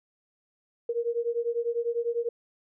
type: beating tone pair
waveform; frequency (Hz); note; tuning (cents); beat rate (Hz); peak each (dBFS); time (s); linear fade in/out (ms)
sine; 465.3 / 475.3; A#4 / A#4; -3 / +34; 10; -29; 0.89-2.29; 5
effects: none